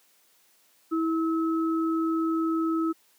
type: tone pair together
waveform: sine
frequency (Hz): 325.7 / 1292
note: E4 / E6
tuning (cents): -21 / -35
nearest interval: 2 octaves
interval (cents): 2386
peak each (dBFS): -23 / -32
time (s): 0.91-2.93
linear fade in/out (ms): 20
effects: white hiss -63 dBFS RMS until 3.18 s + high-pass 200 Hz 12 dB/octave